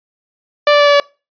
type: tone with pitch steps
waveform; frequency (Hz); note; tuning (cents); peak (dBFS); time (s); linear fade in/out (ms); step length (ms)
sawtooth; 587.3 / 583.6 / 579.9 / 576.2 / 572.6; D5 / D5 / D5 / D5 / D5; 0 / -11 / -22 / -33 / -44; -3; 0.67-1; 2; 66
effects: noise-tail reverb RT60 0.3 s tail -24 dB re dry + resampled to 11025 Hz